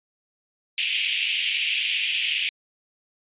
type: band-pass noise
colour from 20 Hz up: pink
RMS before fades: -25 dBFS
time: 0.78-2.49 s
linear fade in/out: 0 ms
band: 2400 to 3300 Hz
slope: 48 dB/octave
effects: resampled to 8000 Hz